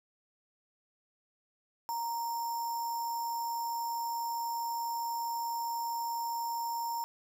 sine tone with sample-and-hold, 932.3 Hz, A#5, in tune, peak -32 dBFS, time 1.89-7.04 s, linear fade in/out 0 ms, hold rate 6300 Hz, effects none

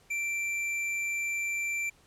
sine tone with tanh clipping, 2349 Hz, D7, in tune, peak -31 dBFS, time 0.1-1.9 s, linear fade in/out 10 ms, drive 12 dB, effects pink hiss -62 dBFS RMS until 2.06 s + low-pass 11000 Hz 12 dB/octave

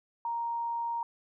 sine tone, 934 Hz, A#5, 3 cents sharp, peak -30 dBFS, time 0.25-1.03 s, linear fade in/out 2 ms, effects none

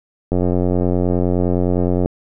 click train, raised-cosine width 2 ms, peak -5 dBFS, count 157, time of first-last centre 0.32-2.059 s, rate 89.7 Hz, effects none

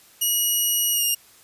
5% pulse tone with pitch glide, 2900 to 2830 Hz, F#7 to F7, -35 to +22 cents, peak -11 dBFS, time 0.21-1.15 s, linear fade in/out 10 ms, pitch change -43 cents, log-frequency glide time 0.92-1.04 s, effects white hiss -52 dBFS RMS until 1.43 s + resampled to 32000 Hz

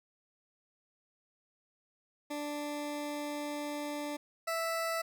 20% pulse tone pair in turn, 293.7 / 659.3 Hz, D4 / E5, 0 / 0 cents, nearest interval octave + major second, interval 1400 cents, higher second, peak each -31 / -27 dBFS, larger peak second, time 2.3-4.17 / 4.47-5.02 s, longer first, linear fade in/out 10 ms, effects none

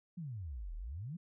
sine exponential two-way sweep, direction down then up, 185 to 37 to 185 Hz, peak -40 dBFS, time 0.17-1.17 s, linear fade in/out 10 ms, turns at 0.75 s, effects none

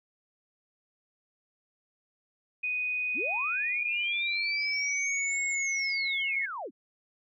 sine tone with pitch glide, 2489 to 2179 Hz, D#7 to C#7, 0 to -30 cents, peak -28 dBFS, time 2.63-6.46 s, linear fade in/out 10 ms, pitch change -230 cents, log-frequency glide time 3.5-5.49 s
sine linear two-way sweep, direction up then down, 174.61 to 7640 to 187.7 Hz, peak -34 dBFS, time 3.14-6.71 s, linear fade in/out 50 ms, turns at 5.46 s
effects none

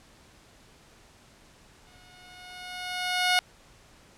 10% pulse tone with exponential growth, 726 Hz, F#5, 33 cents flat, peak -11 dBFS, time 1.87-3.39 s, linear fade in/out 0 ms, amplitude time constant 330 ms, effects pink hiss -56 dBFS RMS until 4.17 s + low-pass 9000 Hz 12 dB/octave

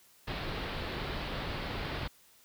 pink low-pass noise, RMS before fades -37 dBFS, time 0.27-2.08 s, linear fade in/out 10 ms, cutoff 4500 Hz, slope 48 dB/octave, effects white hiss -62 dBFS RMS until 2.44 s

